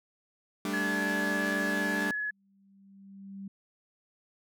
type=chord; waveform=sawtooth; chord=G suspended second; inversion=none; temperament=equal; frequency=196 / 220 / 293.7 Hz; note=G3 / A3 / D4; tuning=0 / 0 / 0 cents; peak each=-30 / -32 / -30 dBFS; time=0.65-2.11 s; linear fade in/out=2 ms
type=tone with vibrato; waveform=sine; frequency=1696 Hz; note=G#6; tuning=36 cents sharp; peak=-30 dBFS; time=0.73-2.31 s; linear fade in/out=10 ms; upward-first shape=square; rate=18 Hz; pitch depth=10 cents each way
type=tone with exponential growth; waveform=sine; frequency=196 Hz; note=G3; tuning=in tune; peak=-37 dBFS; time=2-3.48 s; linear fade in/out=5 ms; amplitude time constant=320 ms
effects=none